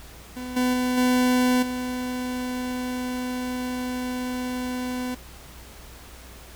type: tone with level steps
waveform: 40% pulse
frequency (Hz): 250.9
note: B3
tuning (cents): +28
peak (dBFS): -31 / -19 / -21 / -17 / -26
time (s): 0.36-5.15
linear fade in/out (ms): 10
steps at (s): 0.56 / 0.73 / 0.97 / 1.62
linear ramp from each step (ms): 10
effects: added 60 Hz sine -46 dBFS peak until 6.55 s + pink hiss -46 dBFS RMS until 6.55 s